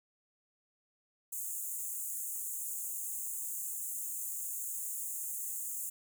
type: high-pass noise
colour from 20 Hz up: pink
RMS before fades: -39 dBFS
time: 1.32-5.9 s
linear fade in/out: 10 ms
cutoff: 6700 Hz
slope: 96 dB/octave
effects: none